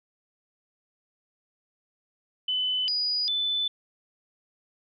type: tone with pitch steps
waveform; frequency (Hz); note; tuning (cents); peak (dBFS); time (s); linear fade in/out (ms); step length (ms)
sine; 3014 / 4920 / 3506; F#7 / D#8 / A7; +31 / -20 / -7; -24; 2.48-3.68; 5; 400
effects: none